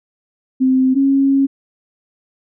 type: tone pair in turn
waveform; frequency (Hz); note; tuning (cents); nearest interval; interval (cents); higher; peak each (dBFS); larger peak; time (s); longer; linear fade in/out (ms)
sine; 260.3 / 273.5; C4 / C#4; -9 / -23; minor second; 86; second; -10; neither; 0.6-0.95 / 0.95-1.47; second; 20
effects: none

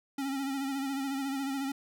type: tone with vibrato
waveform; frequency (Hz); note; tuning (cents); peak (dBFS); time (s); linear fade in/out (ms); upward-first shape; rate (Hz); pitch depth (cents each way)
square; 272.8; C#4; -28; -32; 0.18-1.72; 5; sine; 14; 47
effects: none

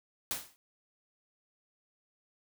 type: noise with exponential decay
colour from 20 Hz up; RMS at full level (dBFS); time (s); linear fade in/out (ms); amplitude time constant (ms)
white; -31; 0.31-0.56; 0; 54
effects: none

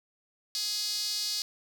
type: tone with high-pass filter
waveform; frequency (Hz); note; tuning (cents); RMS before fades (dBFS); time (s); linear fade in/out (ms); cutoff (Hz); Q
sawtooth; 418.7; G#4; +14; -32; 0.55-1.42; 0; 4600; 5.2
effects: none

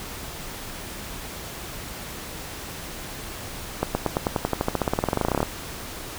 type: accelerating click train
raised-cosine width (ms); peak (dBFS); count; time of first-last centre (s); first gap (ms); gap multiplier
1; -7; 27; 3.83-5.43; 120; 0.94
effects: pink hiss -36 dBFS RMS until 6.18 s

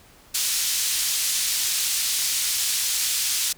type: band-pass noise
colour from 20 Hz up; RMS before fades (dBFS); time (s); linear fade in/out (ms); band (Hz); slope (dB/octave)
pink; -24; 0.34-3.53; 10; 4300 to 12000; 12
effects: pink hiss -52 dBFS RMS until 3.57 s

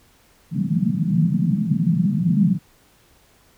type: band-pass noise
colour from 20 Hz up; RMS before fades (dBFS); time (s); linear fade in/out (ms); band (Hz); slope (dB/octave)
pink; -19; 0.51-2.59; 50; 150 to 210; 48
effects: pink hiss -56 dBFS RMS until 3.57 s

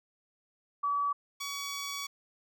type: tone pair in turn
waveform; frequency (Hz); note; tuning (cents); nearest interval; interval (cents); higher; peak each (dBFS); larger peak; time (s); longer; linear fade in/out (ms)
sine / 10% pulse; 1144 / 1130.2; D6 / C#6; -46 / +33; unison; 21; first; -27; neither; 0.83-1.13 / 1.4-2.07; second; 10
effects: none

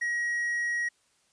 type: tone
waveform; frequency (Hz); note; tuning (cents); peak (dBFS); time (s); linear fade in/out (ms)
triangle; 1900; A#6; +33; -25; 0.01-0.89; 10
effects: white hiss -68 dBFS RMS until 1.32 s + resampled to 22050 Hz

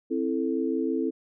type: chord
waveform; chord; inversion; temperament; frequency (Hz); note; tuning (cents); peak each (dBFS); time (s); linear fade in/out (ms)
sine; A minor; first; just; 264 / 330 / 440; C4 / E4 / A4; +16 / +2 / 0; -28 / -28 / -30; 0.1-1.11; 20
effects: none

